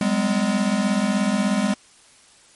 square tone cluster, 189.9 / 206.4 / 252.9 Hz, F#3 / G#3 / B3, +45 / -10 / +41 cents, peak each -26 / -21 / -26 dBFS, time 0.01-1.74 s, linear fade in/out 2 ms, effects white hiss -52 dBFS RMS until 2.55 s + MP3 48 kbps

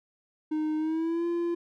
triangle tone with pitch glide, 308.9 to 342.7 Hz, D#4 to F4, -12 to -33 cents, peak -24 dBFS, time 0.51-1.55 s, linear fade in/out 10 ms, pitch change +179 cents, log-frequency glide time 0.77-1.26 s, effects none

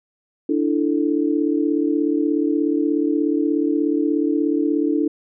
sine chord, D suspended second, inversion none, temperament just, 293.7 / 330.4 / 440.5 Hz, D4 / E4 / A4, 0 / +4 / +2 cents, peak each -19 / -21 / -25 dBFS, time 0.49-5.08 s, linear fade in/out 5 ms, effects none

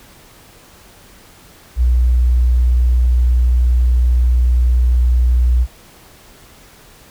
triangle tone with tanh clipping, 61.1 Hz, B1, 18 cents flat, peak -9 dBFS, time 1.76-5.67 s, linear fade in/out 50 ms, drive 3 dB, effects pink hiss -44 dBFS RMS until 7.1 s

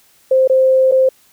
sine tone with dropouts, 523.3 Hz, C5, in tune, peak -8 dBFS, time 0.31-1.09 s, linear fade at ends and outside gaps 5 ms, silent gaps 0.476-0.497 / 0.914-0.92 s, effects white hiss -52 dBFS RMS until 1.32 s

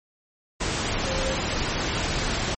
sine tone in noise, 531 Hz, C5, 25 cents sharp, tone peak -29 dBFS, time 1.06-1.35 s, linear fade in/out 10 ms, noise pink, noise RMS -26 dBFS, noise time 0.6-2.55 s, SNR -6 dB, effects MP3 32 kbps

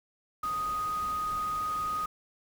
sine tone in noise, 1244.5 Hz, D#6, in tune, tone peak -29 dBFS, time 0.43-2.06 s, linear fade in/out 5 ms, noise pink, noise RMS -45 dBFS, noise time 0.43-2.06 s, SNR +13 dB, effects none

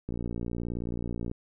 click train, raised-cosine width 3 ms, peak -21 dBFS, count 73, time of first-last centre 0.09-1.314 s, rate 58.8 Hz, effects none

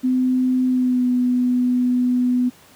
sine tone with pitch glide, 255.3 to 248.6 Hz, C4 to B3, -42 to +12 cents, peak -15 dBFS, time 0.03-2.5 s, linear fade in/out 20 ms, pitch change -46 cents, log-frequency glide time 0.67-1.07 s, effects pink hiss -49 dBFS RMS until 2.75 s + high-pass 100 Hz 12 dB/octave

